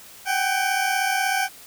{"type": "tone pair together", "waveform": "20% pulse", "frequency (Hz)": [757.6, 794], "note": ["F#5", "G5"], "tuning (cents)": [41, 22], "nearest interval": "minor second", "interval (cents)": 81, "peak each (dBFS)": [-18, -19], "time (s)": [0.25, 1.49], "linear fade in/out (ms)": 50, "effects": ["white hiss -45 dBFS RMS until 1.66 s"]}